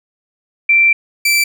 sine / sawtooth tone pair in turn, 2349 / 2333 Hz, D7 / D7, 0 / -12 cents, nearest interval unison, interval 12 cents, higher first, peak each -7 dBFS, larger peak neither, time 0.69-0.93 / 1.25-1.44 s, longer first, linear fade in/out 5 ms, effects none

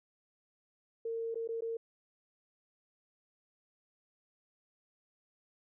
sine tone with dropouts, 456.7 Hz, A#4, 36 cents flat, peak -34 dBFS, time 1.05-1.77 s, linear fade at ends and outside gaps 5 ms, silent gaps 1.345-1.355 / 1.476-1.488 / 1.608-1.62 s, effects none

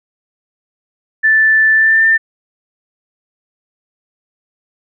sine tone with pitch glide, 1760 to 1793.9 Hz, A6 to A6, 0 to +33 cents, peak -7 dBFS, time 1.23-2.18 s, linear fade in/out 20 ms, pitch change +33 cents, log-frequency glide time 1.74-2.06 s, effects none

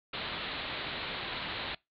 white low-pass noise, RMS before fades -38 dBFS, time 0.13-1.75 s, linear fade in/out 5 ms, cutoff 4200 Hz, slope 96 dB/octave, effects noise-tail reverb RT60 0.2 s tail -23 dB re dry

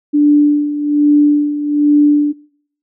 sine tone with tremolo, 293.7 Hz, D4, in tune, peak -5 dBFS, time 0.13-2.33 s, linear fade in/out 20 ms, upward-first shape sine, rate 1.2 Hz, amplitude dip 70%, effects noise-tail reverb RT60 0.6 s tail -23 dB re dry

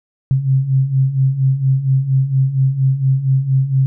sine beating tone pair, 130.81 / 135.11 Hz, C3 / C#3, 0 / -44 cents, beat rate 4.3 Hz, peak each -18 / -13 dBFS, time 0.31-3.86 s, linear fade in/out 0 ms, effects none

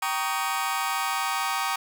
sawtooth chord, Eb dominant seventh, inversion first, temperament just, 777.8 / 933.4 / 1120.1 / 1244.5 Hz, G5 / Bb5 / Db6 / Eb6, -14 / +2 / +18 / 0 cents, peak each -27 dBFS, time 0.02-1.76 s, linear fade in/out 5 ms, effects none

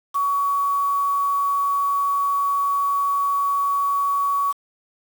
sine tone with quantisation, 1127 Hz, C#6, 28 cents sharp, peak -18 dBFS, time 0.14-4.53 s, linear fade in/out 20 ms, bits 6, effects none

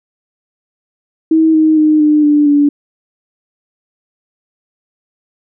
sine tone with pitch steps, 320 / 313.6 / 307.3 / 301.2 / 295.1 / 289.2 Hz, D#4 / D#4 / D#4 / D4 / D4 / D4, +49 / +14 / -21 / +44 / +8 / -27 cents, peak -6 dBFS, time 1.31-2.69 s, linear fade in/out 5 ms, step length 230 ms, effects none

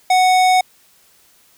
sine tone with hard clipping, 740 Hz, F#5, in tune, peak -12 dBFS, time 0.1-0.61 s, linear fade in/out 5 ms, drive 18 dB, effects white hiss -53 dBFS RMS until 1.57 s

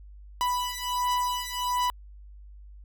45% pulse beating tone pair, 987.8 / 989.2 Hz, B5 / B5, 0 / +3 cents, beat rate 1.4 Hz, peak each -29 dBFS, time 0.41-1.9 s, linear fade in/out 0 ms, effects added 50 Hz sine -44 dBFS peak until 2.84 s

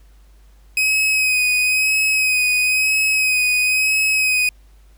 40% pulse tone with vibrato, 2525 Hz, D#7, 25 cents sharp, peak -14 dBFS, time 0.77-4.49 s, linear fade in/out 2 ms, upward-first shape sine, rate 1 Hz, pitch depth 28 cents each way, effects added 50 Hz sine -45 dBFS peak until 4.97 s + pink hiss -59 dBFS RMS until 4.97 s

